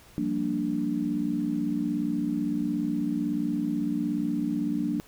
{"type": "chord", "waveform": "sine", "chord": "G minor seventh", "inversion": "third", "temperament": "equal with one note detuned", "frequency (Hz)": [174.61, 196, 232.3, 293.7], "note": ["F3", "G3", "Bb3", "D4"], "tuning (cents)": [0, 0, -6, 0], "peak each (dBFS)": [-34, -34, -30, -28], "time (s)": [0.18, 5], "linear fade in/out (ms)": 0, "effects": ["pink hiss -54 dBFS RMS until 5.07 s"]}